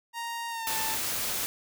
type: tone with pitch glide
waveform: sawtooth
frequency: 932.3 to 885.6 Hz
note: A#5 to A5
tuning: 0 to +11 cents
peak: -29 dBFS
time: 0.13-0.98 s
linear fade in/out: 50 ms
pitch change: -89 cents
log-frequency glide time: 0.49-0.76 s
type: noise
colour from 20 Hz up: white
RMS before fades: -31 dBFS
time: 0.67-1.46 s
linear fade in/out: 0 ms
effects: none